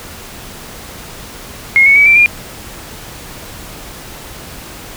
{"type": "tone with pitch steps", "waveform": "sine", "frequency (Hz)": [2153, 2215, 2278, 2344, 2411], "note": ["C7", "C#7", "C#7", "D7", "D7"], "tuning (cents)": [49, -2, 47, -4, 45], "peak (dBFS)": -4, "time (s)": [1.76, 2.26], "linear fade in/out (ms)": 0, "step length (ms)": 100, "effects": ["pink hiss -31 dBFS RMS until 4.96 s"]}